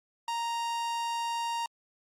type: tone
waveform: 45% pulse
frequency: 932.3 Hz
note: A#5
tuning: in tune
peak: -30 dBFS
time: 0.28-1.66 s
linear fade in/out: 2 ms
effects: low-pass 9000 Hz 12 dB/octave + Opus 48 kbps